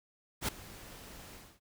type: noise with ADSR envelope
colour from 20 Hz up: pink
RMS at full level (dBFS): -30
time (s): 0.41-1.6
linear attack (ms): 74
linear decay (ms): 5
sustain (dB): -20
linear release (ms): 260
effects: none